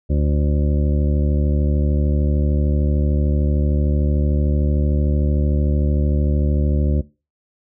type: harmonic tone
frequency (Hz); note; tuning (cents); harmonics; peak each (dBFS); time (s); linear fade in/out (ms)
73.3; D2; -3; 1 / 2 / 3 / 4 / 5 / 7 / 8; -16 / -22 / -26 / -28 / -30 / -33 / -34; 0.09-7.02; 20
effects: noise-tail reverb RT60 0.3 s tail -20 dB re dry